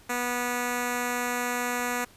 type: tone with notch filter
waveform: 5% pulse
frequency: 244.5 Hz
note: B3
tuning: 17 cents flat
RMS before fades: -29 dBFS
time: 0.09-2.05 s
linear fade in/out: 10 ms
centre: 3200 Hz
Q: 1.9
effects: pink hiss -55 dBFS RMS until 2.16 s + resampled to 32000 Hz